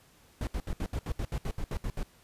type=noise bursts; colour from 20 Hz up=brown; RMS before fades=-32 dBFS; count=13; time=0.41-2.031 s; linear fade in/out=2 ms; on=61 ms; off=69 ms; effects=pink hiss -61 dBFS RMS until 2.23 s + resampled to 32000 Hz